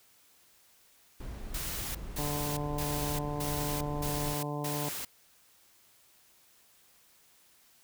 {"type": "noise", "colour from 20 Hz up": "brown", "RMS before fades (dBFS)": -40, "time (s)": [1.2, 4.35], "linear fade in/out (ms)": 5}
{"type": "noise bursts", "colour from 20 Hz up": "white", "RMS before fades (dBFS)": -38, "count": 6, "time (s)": [1.54, 5.05], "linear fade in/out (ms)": 5, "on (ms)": 410, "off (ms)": 210}
{"type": "harmonic tone", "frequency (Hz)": 146.83, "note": "D3", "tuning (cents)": 0, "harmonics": [1, 2, 3, 4, 5, 6, 7], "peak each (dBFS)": [-36, -39, -41, -42, -43, -44, -44], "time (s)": [2.18, 4.89], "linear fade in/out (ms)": 5}
{"effects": ["white hiss -63 dBFS RMS until 7.83 s"]}